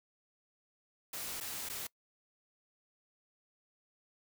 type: noise with dropouts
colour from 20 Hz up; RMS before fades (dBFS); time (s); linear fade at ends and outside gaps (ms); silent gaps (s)
white; -41; 1.13-1.87; 5; 1.403-1.408 / 1.69-1.697
effects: noise-tail reverb RT60 0.1 s tail -23 dB re dry